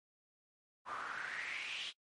pink noise with band-pass filter sweep, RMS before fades -43 dBFS, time 0.85-1.93 s, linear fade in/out 50 ms, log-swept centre 1100 to 3300 Hz, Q 5, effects noise-tail reverb RT60 0.1 s tail -24 dB re dry + MP3 48 kbps

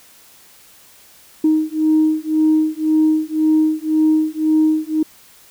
sine beating tone pair, 311.1 / 313 Hz, D#4 / D#4, 0 / +10 cents, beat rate 1.9 Hz, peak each -15 dBFS, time 1.44-5.03 s, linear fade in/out 5 ms, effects tanh soft clip ceiling -6 dBFS + white hiss -47 dBFS RMS until 5.5 s

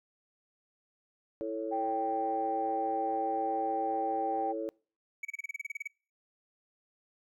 sine chord, A major, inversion second, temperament equal, 329.6 / 440 / 554.4 Hz, E4 / A4 / C#5, 0 / 0 / 0 cents, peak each -37 dBFS, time 1.41-4.69 s, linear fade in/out 0 ms
sine tone, 784 Hz, G5, in tune, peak -30 dBFS, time 1.71-4.53 s, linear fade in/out 20 ms
triangle tone bursts, 2267 Hz, C#7, 38 cents sharp, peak -32 dBFS, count 13, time 5.23-5.875 s, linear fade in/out 5 ms, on 21 ms, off 31 ms
effects noise-tail reverb RT60 0.4 s tail -26 dB re dry + tanh soft clip ceiling -20 dBFS

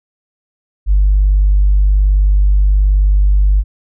sine tone, 49.39 Hz, G1, 14 cents sharp, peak -6 dBFS, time 0.86-3.64 s, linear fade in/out 50 ms, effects tanh soft clip ceiling -3 dBFS

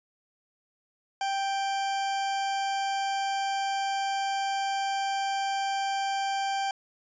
40% pulse tone, 785 Hz, G5, 2 cents sharp, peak -26 dBFS, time 1.21-6.71 s, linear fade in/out 2 ms, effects resampled to 16000 Hz

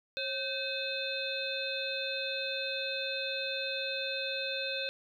harmonic tone with a mistuned harmonic, 514 Hz, C5, 31 cents flat, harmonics 1 / 3 / 5 / 7 / 8, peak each -38 / -41 / -38 / -38 / -40 dBFS, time 0.17-4.89 s, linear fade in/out 0 ms, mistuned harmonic 1, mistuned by +90 cents, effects 11-bit

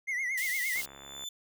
triangle tone with vibrato, 2048 Hz, C7, 38 cents flat, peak -28 dBFS, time 0.07-0.82 s, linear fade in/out 20 ms, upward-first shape triangle, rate 8.7 Hz, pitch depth 120 cents each way
white high-pass noise, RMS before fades -38 dBFS, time 0.37-0.86 s, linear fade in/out 10 ms, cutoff 2700 Hz, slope 96 dB/octave
30% pulse tone with exponential growth, 3519 Hz, A7, in tune, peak -33 dBFS, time 0.55-1.29 s, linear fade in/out 5 ms, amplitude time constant 160 ms
click train, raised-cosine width 0.5 ms, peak -33 dBFS, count 34, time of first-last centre 0.76-1.238 s, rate 69.1 Hz
effects none

